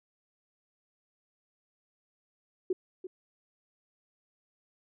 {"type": "tone with echo", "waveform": "sine", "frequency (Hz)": 370, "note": "F#4", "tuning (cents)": 0, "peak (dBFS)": -25, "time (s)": [2.7, 2.73], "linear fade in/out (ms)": 5, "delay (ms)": 340, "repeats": 1, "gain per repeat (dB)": -12, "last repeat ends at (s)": 3.07, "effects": []}